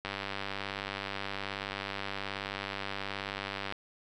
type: click train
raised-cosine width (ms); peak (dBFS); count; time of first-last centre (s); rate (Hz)
0.3; -19; 364; 0.05-3.724; 98.8
effects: none